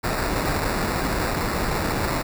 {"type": "noise with sample-and-hold", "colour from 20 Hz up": "pink", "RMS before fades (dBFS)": -24, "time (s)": [0.03, 2.23], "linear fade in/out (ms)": 20, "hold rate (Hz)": 3150, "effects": []}